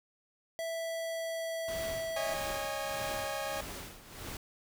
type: tone with pitch glide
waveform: square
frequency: 659.3 to 654.7 Hz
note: E5 to E5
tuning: 0 to -12 cents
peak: -35 dBFS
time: 0.59-2.34 s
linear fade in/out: 0 ms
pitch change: -12 cents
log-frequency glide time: 0.75-2.09 s
type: noise with tremolo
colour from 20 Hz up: pink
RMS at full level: -42 dBFS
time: 1.68-4.37 s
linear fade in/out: 2 ms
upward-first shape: sine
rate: 1.6 Hz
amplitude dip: 75%
type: chord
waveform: sawtooth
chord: C# suspended second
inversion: none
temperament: equal with one note detuned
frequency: 554.4 / 622.3 / 817.3 Hz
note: C#5 / D#5 / G#5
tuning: 0 / 0 / -28 cents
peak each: -35 dBFS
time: 2.16-3.61 s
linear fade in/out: 5 ms
effects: none